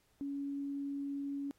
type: tone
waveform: sine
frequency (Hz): 280.6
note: C#4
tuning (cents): +21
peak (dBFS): -36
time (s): 0.21-1.51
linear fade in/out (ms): 0
effects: pink hiss -73 dBFS RMS until 1.58 s + AAC 48 kbps